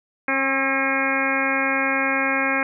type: harmonic tone with a mistuned harmonic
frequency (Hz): 270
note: C#4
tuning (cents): -45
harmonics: 1 / 2 / 3 / 4 / 5 / 6 / 7 / 8 / 9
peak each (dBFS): -27 / -28 / -30 / -29 / -30 / -25 / -31 / -25 / -28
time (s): 0.28-2.63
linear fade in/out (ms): 2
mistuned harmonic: 5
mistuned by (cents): -31
effects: none